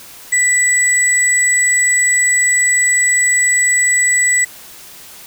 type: tone pair together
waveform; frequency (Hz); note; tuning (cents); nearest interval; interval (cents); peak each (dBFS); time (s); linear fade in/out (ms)
sine; 1975.5 / 7870; B6 / B8; 0 / -7; 2 octaves; 2393; -13; 0.32-4.45; 10
effects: white hiss -37 dBFS RMS until 5.26 s